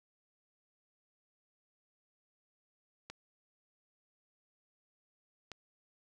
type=clicks; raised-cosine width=0.2 ms; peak=-27 dBFS; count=2; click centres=3.1 / 5.517 s; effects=none